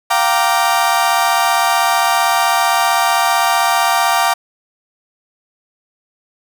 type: chord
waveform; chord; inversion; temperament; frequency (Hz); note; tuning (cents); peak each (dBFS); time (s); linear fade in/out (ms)
35% pulse; G minor seventh; third; equal with one note detuned; 698.5 / 774.1 / 932.3 / 1174.7; F5 / G5 / Bb5 / D6; 0 / -22 / 0 / 0; -16; 0.1-4.34; 10
effects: none